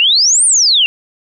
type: exponential two-way sweep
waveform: sine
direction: up then down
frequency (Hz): 2692 to 9397 to 2692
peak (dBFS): -7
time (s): 0-0.86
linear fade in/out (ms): 0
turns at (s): 0.45
effects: none